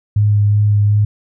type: tone with vibrato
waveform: sine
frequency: 103.83 Hz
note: G#2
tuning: in tune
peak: -9 dBFS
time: 0.16-1.05 s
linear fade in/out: 5 ms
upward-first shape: sine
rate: 2.7 Hz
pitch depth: 13 cents each way
effects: none